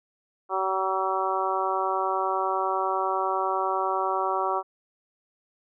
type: harmonic tone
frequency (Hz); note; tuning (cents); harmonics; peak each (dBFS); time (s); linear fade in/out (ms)
190; F#3; +46; 2 / 3 / 4 / 5 / 6 / 7; -31 / -33 / -29 / -30 / -29 / -33; 0.49-4.63; 50
effects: none